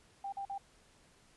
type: tone bursts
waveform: sine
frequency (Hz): 792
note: G5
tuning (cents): +18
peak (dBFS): -37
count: 3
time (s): 0.24-0.58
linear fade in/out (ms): 5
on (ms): 84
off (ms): 44
effects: pink hiss -65 dBFS RMS until 1.36 s + resampled to 24000 Hz